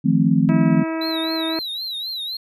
sine chord, F dominant seventh, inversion third, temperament just, 157.15 / 174.61 / 218.3 / 261.9 Hz, Eb3 / F3 / A3 / C4, +18 / 0 / -13 / +2 cents, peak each -19 dBFS, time 0.04-0.84 s, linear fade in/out 20 ms
harmonic tone, 323.3 Hz, E4, 34 cents flat, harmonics 1 / 2 / 3 / 4 / 5 / 6 / 7 / 8, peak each -23 / -29 / -33 / -35 / -37 / -39 / -40 / -41 dBFS, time 0.49-1.59 s, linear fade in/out 0 ms
triangle tone with vibrato, 3941 Hz, B7, 4 cents flat, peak -24 dBFS, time 1.01-2.37 s, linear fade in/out 5 ms, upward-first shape triangle, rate 3.9 Hz, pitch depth 140 cents each way
effects none

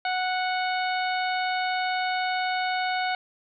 harmonic tone with a mistuned harmonic, 738 Hz, F#5, 5 cents flat, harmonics 1 / 2 / 3 / 4 / 5 / 6, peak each -26 / -31 / -33 / -39 / -39 / -39 dBFS, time 0.05-3.15 s, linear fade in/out 2 ms, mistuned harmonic 6, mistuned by -41 cents, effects none

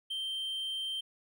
triangle tone, 3136 Hz, G7, in tune, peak -32 dBFS, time 0.1-1.01 s, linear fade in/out 10 ms, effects none

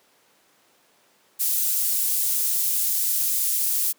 pink high-pass noise, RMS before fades -23 dBFS, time 1.39-3.93 s, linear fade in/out 20 ms, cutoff 11000 Hz, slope 12 dB/octave, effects pink hiss -60 dBFS RMS until 3.98 s + high-pass 300 Hz 12 dB/octave

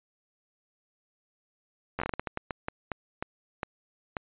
slowing click train, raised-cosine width 0.5 ms, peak -16 dBFS, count 16, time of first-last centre 1.99-4.168 s, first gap 11 ms, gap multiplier 1.32, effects resampled to 8000 Hz

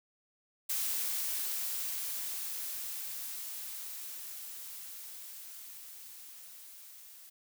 blue noise with level ramp, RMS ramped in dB -33 to -53 dBFS, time 0.69-7.3 s, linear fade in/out 10 ms, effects none

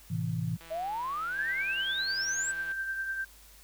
sine chord, A minor, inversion none, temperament equal, 110 / 130.81 / 164.81 Hz, A2 / C3 / E3, 0 / 0 / 0 cents, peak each -34 / -35 / -32 dBFS, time 0.1-0.57 s, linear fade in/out 10 ms
click train, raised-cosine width 0.3 ms, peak -34 dBFS, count 349, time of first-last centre 0.61-2.719 s, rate 165 Hz
sine exponential sweep, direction up, 622.3 to 8110 Hz, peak -31 dBFS, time 0.7-2.52 s, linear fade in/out 20 ms
sine tone with tremolo, 1568 Hz, G6, in tune, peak -29 dBFS, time 1.38-3.25 s, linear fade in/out 10 ms, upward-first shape triangle, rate 10 Hz, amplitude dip 50%
effects added 50 Hz sine -56 dBFS peak until 3.63 s + white hiss -56 dBFS RMS until 3.63 s

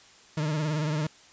40% pulse tone with vibrato, 152.7 Hz, D#3, 32 cents flat, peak -25 dBFS, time 0.37-1.07 s, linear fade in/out 5 ms, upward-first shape triangle, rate 18 Hz, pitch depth 86 cents each way, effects white hiss -54 dBFS RMS until 1.32 s + resampled to 16000 Hz

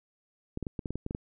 clicks, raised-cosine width 3 ms, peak -21 dBFS, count 10, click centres 0.574 / 0.627 / 0.668 / 0.792 / 0.858 / 0.906 / 0.956 / 1.064 / 1.109 / 1.149 s, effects none

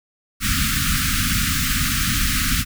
pink band-stop noise, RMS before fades -20 dBFS, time 0.4-2.65 s, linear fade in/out 50 ms, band 280 to 1200 Hz, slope 96 dB/octave, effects none

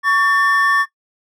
triangle tone pair together, 1124 / 1788.7 Hz, C#6 / A6, +24 / +28 cents, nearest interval minor sixth, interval 804 cents, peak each -13 dBFS, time 0.03-0.86 s, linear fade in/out 50 ms, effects noise-tail reverb RT60 0.1 s tail -17 dB re dry

